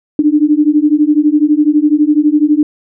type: beating tone pair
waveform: sine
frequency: 293.7 / 305.7 Hz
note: D4 / D#4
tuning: 0 / -30 cents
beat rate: 12 Hz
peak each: -10 dBFS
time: 0.19-2.63 s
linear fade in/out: 2 ms
effects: none